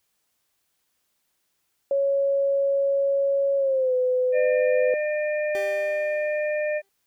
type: tone with pitch glide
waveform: sine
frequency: 554.4 to 505.5 Hz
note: C#5 to B4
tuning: 0 to +40 cents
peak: -19 dBFS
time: 1.91-4.94 s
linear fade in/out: 2 ms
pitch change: -160 cents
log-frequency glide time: 3.57-3.94 s
type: harmonic tone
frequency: 603 Hz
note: D5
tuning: 46 cents sharp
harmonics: 1 / 3 / 4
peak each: -23 / -33 / -35 dBFS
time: 4.32-6.82 s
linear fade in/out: 50 ms
type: tone with exponential decay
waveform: 30% pulse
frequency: 393.5 Hz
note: G4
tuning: 7 cents sharp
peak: -28 dBFS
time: 5.55-6.89 s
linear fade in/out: 0 ms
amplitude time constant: 290 ms
effects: white hiss -73 dBFS RMS until 7.06 s